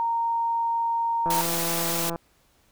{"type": "tone", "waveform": "sine", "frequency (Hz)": 926, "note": "A#5", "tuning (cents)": -12, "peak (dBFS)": -22, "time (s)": [0, 1.41], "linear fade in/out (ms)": 0}
{"type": "click train", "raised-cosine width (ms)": 1, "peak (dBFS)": -18, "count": 152, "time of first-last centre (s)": [1.26, 2.159], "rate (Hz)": 168}
{"type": "high-pass noise", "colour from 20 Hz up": "white", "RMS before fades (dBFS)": -28, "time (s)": [1.3, 2.1], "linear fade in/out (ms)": 5, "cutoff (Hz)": 250, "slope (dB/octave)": 12}
{"effects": ["pink hiss -63 dBFS RMS until 2.71 s"]}